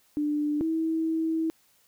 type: tone pair in turn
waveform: sine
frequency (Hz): 296.6 / 322.8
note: D4 / E4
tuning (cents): +17 / -36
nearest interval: minor second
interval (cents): 147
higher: second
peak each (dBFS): -24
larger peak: neither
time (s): 0.17-0.61 / 0.61-1.5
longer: second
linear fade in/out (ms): 0
effects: white hiss -64 dBFS RMS until 1.87 s